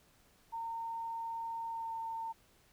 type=tone with pitch glide; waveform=sine; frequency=915 to 906.6 Hz; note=A#5 to A#5; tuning=-32 to -48 cents; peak=-37 dBFS; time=0.52-2.33 s; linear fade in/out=20 ms; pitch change=-16 cents; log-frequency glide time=1.69-1.92 s; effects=pink hiss -67 dBFS RMS until 2.72 s